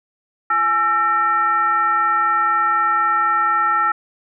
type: tone with frequency modulation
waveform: sine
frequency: 1338 Hz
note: E6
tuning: 25 cents sharp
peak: -14 dBFS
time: 0.5-3.92 s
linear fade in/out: 5 ms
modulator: 497 Hz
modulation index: 0.72
effects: none

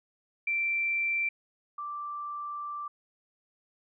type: tone pair in turn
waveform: sine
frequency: 2348 / 1174 Hz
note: D7 / D6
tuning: -1 / -1 cents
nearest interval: octave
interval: 1200 cents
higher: first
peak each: -26 / -34 dBFS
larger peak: first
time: 0.47-1.29 / 1.78-2.88 s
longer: second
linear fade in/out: 5 ms
effects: none

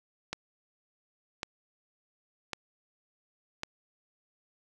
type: click train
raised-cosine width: 0.2 ms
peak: -16 dBFS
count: 4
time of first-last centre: 0.33-3.634 s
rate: 0.908 Hz
effects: none

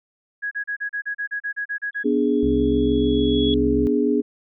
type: tone bursts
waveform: sine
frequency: 1661.2 Hz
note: G#6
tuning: in tune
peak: -23 dBFS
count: 13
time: 0.42-2.037 s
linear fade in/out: 20 ms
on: 93 ms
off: 34 ms
type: tone with exponential growth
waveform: sine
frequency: 3357 Hz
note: G#7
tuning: 18 cents sharp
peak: -23 dBFS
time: 1.93-3.54 s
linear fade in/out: 1 ms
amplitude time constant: 350 ms
type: chord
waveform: sine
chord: G# diminished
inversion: first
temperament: equal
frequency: 246.9 / 293.7 / 415.3 Hz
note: B3 / D4 / G#4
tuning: 0 / 0 / 0 cents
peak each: -21 dBFS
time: 2.04-4.22 s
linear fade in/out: 20 ms
type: harmonic tone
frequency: 65.41 Hz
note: C2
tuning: in tune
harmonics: 1 / 2 / 3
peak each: -26 / -31 / -36 dBFS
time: 2.43-3.87 s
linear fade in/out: 0 ms
effects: none

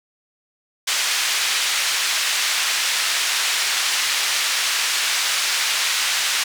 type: band-pass noise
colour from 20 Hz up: pink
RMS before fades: -21 dBFS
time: 0.87-6.44 s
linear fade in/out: 10 ms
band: 1900 to 7600 Hz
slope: 12 dB/octave
effects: none

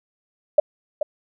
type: tone with echo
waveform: sine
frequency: 600 Hz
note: D5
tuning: 37 cents sharp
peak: -8 dBFS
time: 0.58-0.6 s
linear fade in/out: 5 ms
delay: 430 ms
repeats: 1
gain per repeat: -10 dB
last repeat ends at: 1.03 s
effects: none

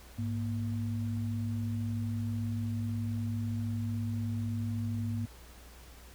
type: tone pair together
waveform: sine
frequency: 103.83 / 234.4 Hz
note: G#2 / A#3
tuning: 0 / +10 cents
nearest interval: octave + major second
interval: 1410 cents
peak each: -32 / -36 dBFS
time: 0.18-5.26 s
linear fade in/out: 10 ms
effects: added 60 Hz sine -51 dBFS peak until 6.14 s + pink hiss -55 dBFS RMS until 6.14 s

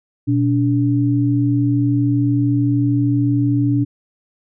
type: tone pair together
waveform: sine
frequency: 121.1 / 288 Hz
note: B2 / D4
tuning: -34 / -34 cents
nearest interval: octave + minor third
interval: 1500 cents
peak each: -16 dBFS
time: 0.27-3.85 s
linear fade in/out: 20 ms
effects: none

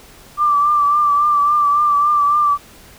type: tone with vibrato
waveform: sine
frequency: 1174.7 Hz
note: D6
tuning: in tune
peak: -11 dBFS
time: 0.37-2.58 s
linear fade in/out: 50 ms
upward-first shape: triangle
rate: 3.6 Hz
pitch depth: 43 cents each way
effects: pink hiss -43 dBFS RMS until 2.98 s

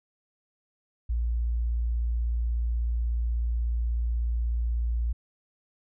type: tone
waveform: sine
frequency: 58.2 Hz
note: A#1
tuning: 2 cents flat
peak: -24 dBFS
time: 1.09-5.13 s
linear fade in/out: 10 ms
effects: none

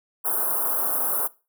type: band-stop noise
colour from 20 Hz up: white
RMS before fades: -24 dBFS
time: 0.24-1.28 s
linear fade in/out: 20 ms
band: 1400 to 10000 Hz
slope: 48 dB/octave
effects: noise-tail reverb RT60 0.3 s tail -20 dB re dry + high-pass 400 Hz 12 dB/octave

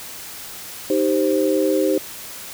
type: chord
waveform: sine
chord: C minor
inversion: first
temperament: equal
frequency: 311.1 / 392 / 523.3 Hz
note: Eb4 / G4 / C5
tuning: 0 / 0 / 0 cents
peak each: -20 dBFS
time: 0.9-1.98 s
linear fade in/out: 2 ms
effects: white hiss -35 dBFS RMS until 2.53 s

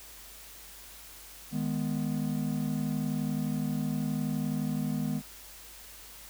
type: chord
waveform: triangle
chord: G# minor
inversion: second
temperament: equal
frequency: 155.56 / 207.7 / 246.9 Hz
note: D#3 / G#3 / B3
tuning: 0 / 0 / 0 cents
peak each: -31 dBFS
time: 1.51-5.22 s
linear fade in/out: 50 ms
effects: added 50 Hz sine -56 dBFS peak until 6.29 s + white hiss -49 dBFS RMS until 6.29 s

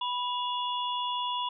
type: tone cluster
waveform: sine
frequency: 985 / 2855 / 3419 Hz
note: B5 / F7 / G#7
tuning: -5 / +37 / +50 cents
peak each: -30 / -37 / -36 dBFS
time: 0.01-1.49 s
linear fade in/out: 5 ms
effects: none

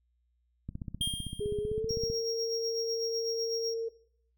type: click train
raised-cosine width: 5 ms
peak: -25 dBFS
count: 23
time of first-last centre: 0.69-2.1 s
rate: 15.6 Hz
type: tone with exponential decay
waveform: square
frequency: 3215 Hz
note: G7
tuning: 43 cents sharp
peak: -27 dBFS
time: 1.01-1.8 s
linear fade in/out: 2 ms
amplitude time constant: 170 ms
type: tone with pitch glide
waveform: sine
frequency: 415.3 to 455.5 Hz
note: G#4 to A#4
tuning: 0 to -40 cents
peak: -30 dBFS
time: 1.4-3.89 s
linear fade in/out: 10 ms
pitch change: +160 cents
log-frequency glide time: 1.59-1.95 s
type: tone with tremolo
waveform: triangle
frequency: 5588 Hz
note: F8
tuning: in tune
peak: -31 dBFS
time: 1.89-3.74 s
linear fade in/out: 5 ms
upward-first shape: sine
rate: 8 Hz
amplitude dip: 55%
effects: noise-tail reverb RT60 0.6 s tail -18 dB re dry + added 60 Hz sine -70 dBFS peak until 4.37 s

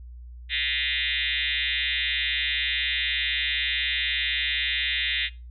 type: tone with frequency modulation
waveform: sine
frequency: 2794 Hz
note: F7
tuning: in tune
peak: -23 dBFS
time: 0.49-5.3 s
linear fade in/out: 50 ms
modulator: 139 Hz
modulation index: 7.2
effects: noise-tail reverb RT60 0.3 s tail -21 dB re dry + added 60 Hz sine -39 dBFS peak until 5.5 s

